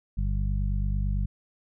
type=harmonic tone; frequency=49 Hz; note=G1; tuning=in tune; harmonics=1 / 2 / 3 / 4; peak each=-25 / -31 / -35 / -37 dBFS; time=0.17-1.26 s; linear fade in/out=10 ms; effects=none